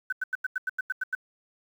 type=tone bursts; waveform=sine; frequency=1517 Hz; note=F#6; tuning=43 cents sharp; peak=-25 dBFS; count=10; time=0.1-1.151 s; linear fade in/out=5 ms; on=25 ms; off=89 ms; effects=9-bit